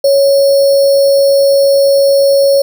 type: tone with sample-and-hold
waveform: sine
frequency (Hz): 554.4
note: C#5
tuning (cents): 0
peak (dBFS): -5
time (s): 0.04-2.62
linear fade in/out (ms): 5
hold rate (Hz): 4900
effects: none